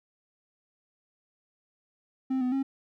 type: tone with pitch steps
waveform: triangle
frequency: 262.2 / 251.7 / 270.1 Hz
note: C4 / B3 / C#4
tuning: +4 / +33 / -45 cents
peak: -23 dBFS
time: 2.3-2.63 s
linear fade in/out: 10 ms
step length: 110 ms
effects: none